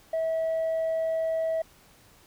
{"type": "tone with tanh clipping", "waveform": "triangle", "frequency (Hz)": 648, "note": "E5", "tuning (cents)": -30, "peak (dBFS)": -25, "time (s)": [0.13, 1.62], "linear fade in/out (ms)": 5, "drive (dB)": 6, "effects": ["pink hiss -57 dBFS RMS until 2.26 s"]}